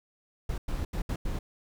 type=noise bursts at uneven times; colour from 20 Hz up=brown; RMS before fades=-31 dBFS; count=5; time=0.49-0.58 / 0.68-0.85 / 0.93-1.02 / 1.09-1.16 / 1.25-1.39 s; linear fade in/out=5 ms; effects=none